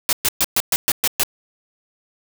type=noise bursts; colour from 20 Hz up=white; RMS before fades=-17 dBFS; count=8; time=0.09-1.234 s; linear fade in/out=0 ms; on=38 ms; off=120 ms; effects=none